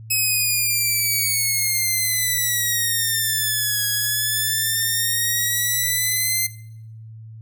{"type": "exponential two-way sweep", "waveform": "5% pulse", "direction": "down then up", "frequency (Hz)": [2568, 1661, 2083], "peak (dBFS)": -9, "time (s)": [0.1, 6.47], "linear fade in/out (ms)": 10, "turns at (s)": 3.86, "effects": ["noise-tail reverb RT60 0.7 s tail -19 dB re dry", "added 111 Hz sine -36 dBFS peak until 7.41 s"]}